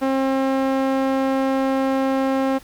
sawtooth tone with band-pass filter, 267.3 Hz, C4, 37 cents sharp, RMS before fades -20 dBFS, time 0.01-2.59 s, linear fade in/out 20 ms, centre 550 Hz, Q 0.66, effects pink hiss -47 dBFS RMS until 2.63 s

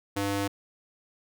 square tone with high-pass filter, 100 Hz, G2, 35 cents sharp, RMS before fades -29 dBFS, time 0.16-0.48 s, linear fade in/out 10 ms, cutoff 220 Hz, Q 0.87, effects none

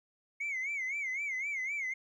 sine tone with vibrato, 2174 Hz, C#7, 34 cents flat, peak -31 dBFS, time 0.4-1.94 s, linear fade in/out 10 ms, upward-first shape sine, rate 3.9 Hz, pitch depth 130 cents each way, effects tanh soft clip ceiling -31 dBFS + 12-bit

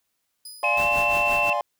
20% pulse tone with exponential decay, 4978 Hz, D#8, in tune, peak -30 dBFS, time 0.45-1.24 s, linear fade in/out 5 ms, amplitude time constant 170 ms
triangle chord, D half-diminished seventh, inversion none, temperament equal, 587.3 / 698.5 / 830.6 / 1046.5 Hz, D5 / F5 / Ab5 / C6, 0 / 0 / 0 / 0 cents, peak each -26 dBFS, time 0.63-1.61 s, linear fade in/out 2 ms
sine tone with pitch glide, 2557 to 2675 Hz, D#7 to E7, +47 to +25 cents, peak -21 dBFS, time 0.64-1.53 s, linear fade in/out 2 ms, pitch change +78 cents, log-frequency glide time 0.74-0.83 s
pink noise with tremolo, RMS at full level -33 dBFS, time 0.77-1.5 s, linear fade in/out 2 ms, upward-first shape triangle, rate 5.8 Hz, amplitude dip 80%
effects white hiss -75 dBFS RMS until 1.79 s

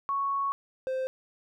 sine / triangle tone pair in turn, 1108.7 / 521.4 Hz, C#6 / C5, 0 / -6 cents, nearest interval octave + minor second, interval 1306 cents, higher first, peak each -26 dBFS, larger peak neither, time 0.09-0.52 / 0.87-1.07 s, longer first, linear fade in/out 0 ms, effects none

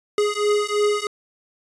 square beating tone pair, 414.4 / 417.4 Hz, G#4 / G#4, -4 / +9 cents, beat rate 3 Hz, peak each -22 dBFS, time 0.18-1.07 s, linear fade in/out 2 ms, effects resampled to 22050 Hz

